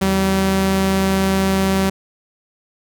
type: tone pair together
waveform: sawtooth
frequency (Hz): 80.9 / 192.29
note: E2 / G3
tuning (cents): -32 / -33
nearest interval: octave + minor third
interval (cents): 1499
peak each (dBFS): -21 / -11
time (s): 0.01-1.9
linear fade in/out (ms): 10
effects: none